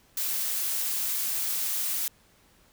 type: noise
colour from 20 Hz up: blue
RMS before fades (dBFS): -29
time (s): 0.17-2.08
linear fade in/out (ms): 2
effects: pink hiss -61 dBFS RMS until 2.72 s